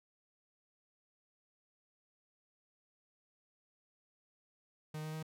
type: tone with pitch steps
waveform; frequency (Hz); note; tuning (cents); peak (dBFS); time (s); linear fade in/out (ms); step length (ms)
45% pulse; 154.1 / 155.71 / 157.34; D#3 / D#3 / D#3; -16 / +2 / +20; -40; 4.94-5.228; 5; 96
effects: none